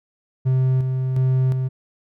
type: tone with tremolo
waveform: triangle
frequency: 130 Hz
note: C3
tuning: 11 cents flat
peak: -13 dBFS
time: 0.45-1.69 s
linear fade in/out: 20 ms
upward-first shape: square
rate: 1.4 Hz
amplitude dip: 40%
effects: none